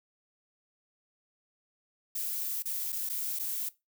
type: noise with dropouts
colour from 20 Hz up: violet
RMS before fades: -34 dBFS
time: 2.15-3.69 s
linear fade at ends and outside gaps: 5 ms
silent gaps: 2.624-2.655 / 2.922-2.926 / 3.091-3.097 / 3.39-3.395 s
effects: noise-tail reverb RT60 0.2 s tail -18 dB re dry